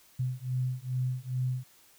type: beating tone pair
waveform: sine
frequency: 126.2 / 128.6 Hz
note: B2 / C3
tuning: +38 / -30 cents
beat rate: 2.4 Hz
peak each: -32 / -32 dBFS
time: 0.19-1.64 s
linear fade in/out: 10 ms
effects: white hiss -60 dBFS RMS until 1.98 s